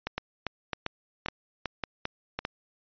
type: two click trains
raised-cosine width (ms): 0.3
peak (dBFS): -14 / -14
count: 5 / 7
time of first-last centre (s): 0.18-2.39 / 0.07-2.451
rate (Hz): 1.81 / 2.52
effects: resampled to 11025 Hz

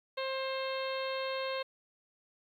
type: harmonic tone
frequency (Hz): 530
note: C5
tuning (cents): +22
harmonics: 1 / 2 / 3 / 4 / 5 / 6 / 7 / 8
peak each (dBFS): -35 / -40 / -45 / -45 / -45 / -48 / -47 / -46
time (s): 0.17-1.63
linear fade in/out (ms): 10
effects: 11-bit

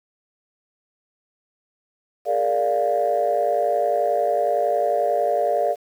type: chord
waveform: sine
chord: Bb dominant seventh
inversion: third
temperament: equal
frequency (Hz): 415.3 / 466.2 / 587.3 / 698.5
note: Ab4 / Bb4 / D5 / F5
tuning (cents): 0 / 0 / 0 / 0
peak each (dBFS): -27 / -25 / -21 / -21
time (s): 2.25-5.76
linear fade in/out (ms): 50
effects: tanh soft clip ceiling -10 dBFS + 8-bit

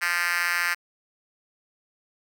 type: tone with high-pass filter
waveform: 5% pulse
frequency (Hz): 174.2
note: F3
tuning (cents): -4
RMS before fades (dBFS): -25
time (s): 0.01-0.75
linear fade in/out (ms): 20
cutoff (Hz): 1700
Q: 2.2
effects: none

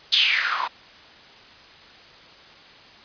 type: noise with band-pass filter sweep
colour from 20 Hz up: blue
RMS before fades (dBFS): -21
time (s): 0.12-0.68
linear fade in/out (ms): 10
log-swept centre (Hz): 3800 to 860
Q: 6.3
effects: white hiss -47 dBFS RMS until 3.04 s + resampled to 11025 Hz

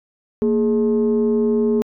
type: tone pair together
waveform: sine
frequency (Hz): 230.6 / 418.3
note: A#3 / G#4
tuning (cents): -19 / +12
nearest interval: minor seventh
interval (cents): 1031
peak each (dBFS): -16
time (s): 0.42-1.82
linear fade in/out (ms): 0
effects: tanh soft clip ceiling -10 dBFS

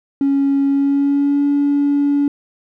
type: tone with pitch glide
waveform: triangle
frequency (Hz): 277.2 to 285.5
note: C#4 to D4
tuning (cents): 0 to -49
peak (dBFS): -9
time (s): 0.21-2.28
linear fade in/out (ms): 2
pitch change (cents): +51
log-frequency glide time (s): 0.67-1.45
effects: tanh soft clip ceiling -9 dBFS

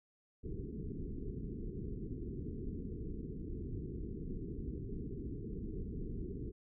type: low-pass noise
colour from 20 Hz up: pink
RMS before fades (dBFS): -42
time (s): 0.43-6.52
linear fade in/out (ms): 20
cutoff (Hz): 440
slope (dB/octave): 96
effects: none

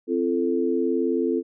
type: chord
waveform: sine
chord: F major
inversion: second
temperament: equal with one note detuned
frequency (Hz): 261.6 / 340.7 / 440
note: C4 / F4 / A4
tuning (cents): 0 / -43 / 0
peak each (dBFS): -25 / -24 / -25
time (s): 0.07-1.43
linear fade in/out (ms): 50
effects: none

